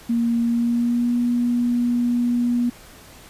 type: tone with pitch glide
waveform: sine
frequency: 233.8 to 241.2 Hz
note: A#3 to B3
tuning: +5 to -41 cents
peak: -17 dBFS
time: 0.09-2.7 s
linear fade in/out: 10 ms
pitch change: +54 cents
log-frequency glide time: 0.41-1.15 s
effects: pink hiss -45 dBFS RMS until 3.29 s + resampled to 32000 Hz